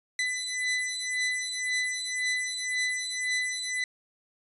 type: beating tone pair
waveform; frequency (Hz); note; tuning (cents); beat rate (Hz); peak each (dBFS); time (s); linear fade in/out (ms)
sawtooth; 2000 / 2001.9; B6 / B6; +21 / +23; 1.9; -28 / -27; 0.19-3.84; 2
effects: resampled to 24000 Hz